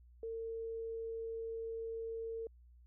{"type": "tone", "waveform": "sine", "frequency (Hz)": 453.4, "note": "A#4", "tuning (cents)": -48, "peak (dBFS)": -39, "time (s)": [0.23, 2.47], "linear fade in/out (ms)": 2, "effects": ["added 60 Hz sine -58 dBFS peak until 2.86 s"]}